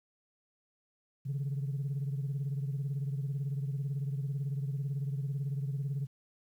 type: beating tone pair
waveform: sine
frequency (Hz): 136.9 / 154.9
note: C#3 / D#3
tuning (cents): -21 / -7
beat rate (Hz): 18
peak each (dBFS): -31 / -38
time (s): 1.25-6.07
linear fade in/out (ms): 20
effects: tanh soft clip ceiling -28 dBFS + 11-bit